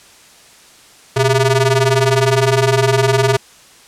sawtooth ring-modulated tone, 266.4 Hz, C4, 31 cents sharp, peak -4 dBFS, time 1.16-3.37 s, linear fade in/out 10 ms, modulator 143 Hz, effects white hiss -44 dBFS RMS until 3.87 s + low-pass 9000 Hz 12 dB/octave

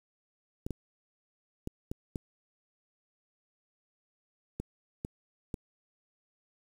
clicks, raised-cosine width 3 ms, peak -22 dBFS, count 8, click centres 0.665 / 0.707 / 1.674 / 1.915 / 2.158 / 4.6 / 5.049 / 5.542 s, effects 8-bit

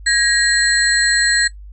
sine tone cluster, 1652 / 1889 / 4175 / 7910 Hz, G#6 / A#6 / C8 / B8, -10 / +22 / -5 / +2 cents, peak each -18 dBFS, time 0.06-1.48 s, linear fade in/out 10 ms, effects noise-tail reverb RT60 0.1 s tail -18 dB re dry + added 50 Hz sine -33 dBFS peak until 1.72 s

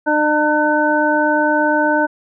harmonic tone, 301.4 Hz, D4, 45 cents sharp, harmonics 1 / 2 / 3 / 5, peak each -18 / -18 / -18 / -18 dBFS, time 0.06-2.07 s, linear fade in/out 20 ms, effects none

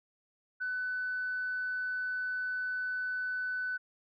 sine tone, 1500 Hz, F#6, 23 cents sharp, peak -31 dBFS, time 0.6-3.78 s, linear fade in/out 20 ms, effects tanh soft clip ceiling -27 dBFS

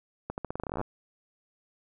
accelerating click train, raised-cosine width 1 ms, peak -19 dBFS, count 17, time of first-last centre 0.3-0.814 s, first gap 79 ms, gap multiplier 0.86, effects none

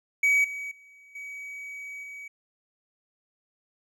triangle tone with level steps, 2269 Hz, C#7, 40 cents sharp, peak -17 / -31 / -49 / -35 / -37 dBFS, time 0.23-2.28 s, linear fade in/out 5 ms, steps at 0.44 / 0.71 / 1.15 / 2.03 s, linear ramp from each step 5 ms, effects none

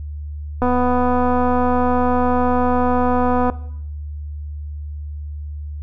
click train, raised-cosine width 1 ms, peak -6 dBFS, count 715, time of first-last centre 0.62-3.499 s, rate 248 Hz, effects noise-tail reverb RT60 0.7 s tail -17 dB re dry + added 74 Hz sine -26 dBFS peak until 5.82 s

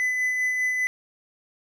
triangle tone with tremolo, 2007 Hz, B6, 27 cents sharp, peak -19 dBFS, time 0-0.87 s, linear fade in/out 0 ms, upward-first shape sine, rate 5 Hz, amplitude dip 30%, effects none

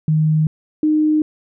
sine tone pair in turn, 155.56 / 306.9 Hz, D#3 / D#4, 0 / -24 cents, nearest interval octave, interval 1176 cents, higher second, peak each -12 dBFS, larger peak neither, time 0.08-0.47 / 0.83-1.22 s, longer neither, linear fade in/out 2 ms, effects none

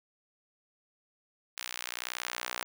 sawtooth tone with high-pass filter sweep, 61 Hz, B1, 21 cents flat, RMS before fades -39 dBFS, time 1.57-2.64 s, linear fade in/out 0 ms, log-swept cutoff 2300 to 1100 Hz, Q 0.74, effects none

